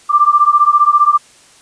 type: beating tone pair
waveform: sine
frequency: 1174.7 / 1189.7 Hz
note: D6 / D6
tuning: 0 / +22 cents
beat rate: 15 Hz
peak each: -10 dBFS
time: 0.09-1.18 s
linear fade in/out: 20 ms
effects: white hiss -45 dBFS RMS until 1.61 s + resampled to 22050 Hz